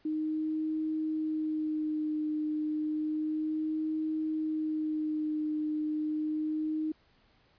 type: tone with vibrato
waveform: sine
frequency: 309.3 Hz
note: D#4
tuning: 10 cents flat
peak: -29 dBFS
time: 0.05-6.92 s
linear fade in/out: 5 ms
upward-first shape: sine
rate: 0.31 Hz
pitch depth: 21 cents each way
effects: pink hiss -66 dBFS RMS until 7.58 s + resampled to 11025 Hz